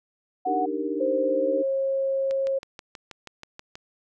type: tone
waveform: sine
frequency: 740 Hz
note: F#5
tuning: in tune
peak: -23 dBFS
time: 0.45-0.66 s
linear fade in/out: 10 ms
type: chord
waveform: sine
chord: Eb major seventh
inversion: third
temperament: equal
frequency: 293.7 / 311.1 / 392 / 466.2 Hz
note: D4 / Eb4 / G4 / Bb4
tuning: 0 / 0 / 0 / 0 cents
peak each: -31 dBFS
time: 0.46-1.63 s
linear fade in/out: 20 ms
type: tone with pitch glide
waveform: sine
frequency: 523.3 to 540.2 Hz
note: C5 to C#5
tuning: 0 to -45 cents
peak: -22 dBFS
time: 1-2.59 s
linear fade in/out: 10 ms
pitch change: +55 cents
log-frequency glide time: 1.28-1.67 s
type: click train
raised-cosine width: 0.2 ms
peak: -22 dBFS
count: 10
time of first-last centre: 2.31-3.755 s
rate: 6.23 Hz
effects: none